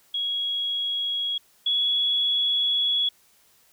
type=tone pair in turn; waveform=sine; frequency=3318 / 3368 Hz; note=G#7 / G#7; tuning=-2 / +24 cents; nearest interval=unison; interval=26 cents; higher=second; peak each=-24 / -20 dBFS; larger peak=second; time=0.14-1.38 / 1.66-3.09 s; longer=second; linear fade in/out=5 ms; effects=white hiss -60 dBFS RMS until 3.72 s